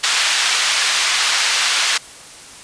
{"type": "band-pass noise", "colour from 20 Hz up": "white", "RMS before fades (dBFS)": -17, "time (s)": [0.03, 1.98], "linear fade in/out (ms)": 10, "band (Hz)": [1200, 4800], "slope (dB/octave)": 12, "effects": ["white hiss -38 dBFS RMS until 2.63 s", "resampled to 22050 Hz"]}